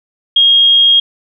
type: tone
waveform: sine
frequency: 3256 Hz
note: G#7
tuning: 35 cents flat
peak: -5 dBFS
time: 0.36-1 s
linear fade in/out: 5 ms
effects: none